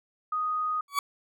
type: tone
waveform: sine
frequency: 1244.5 Hz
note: D#6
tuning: in tune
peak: -26 dBFS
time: 0.32-0.81 s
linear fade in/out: 5 ms
type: tone with exponential growth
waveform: 40% pulse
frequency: 1134 Hz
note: C#6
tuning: 39 cents sharp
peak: -19 dBFS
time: 0.88-0.99 s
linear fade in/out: 2 ms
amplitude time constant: 22 ms
effects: none